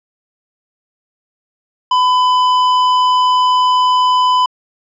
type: tone with hard clipping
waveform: sine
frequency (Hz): 1004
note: B5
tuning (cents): +28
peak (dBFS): -11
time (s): 1.91-4.46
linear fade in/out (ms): 5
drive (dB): 11
effects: low-pass 5000 Hz 12 dB/octave